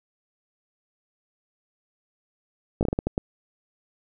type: slowing click train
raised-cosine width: 2 ms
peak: -10 dBFS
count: 8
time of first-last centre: 2.81-3.179 s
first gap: 18 ms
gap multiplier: 1.35
effects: none